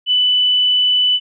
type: tone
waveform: sine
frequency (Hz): 2988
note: F#7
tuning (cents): +16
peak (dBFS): -11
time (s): 0.06-1.2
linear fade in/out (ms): 50
effects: none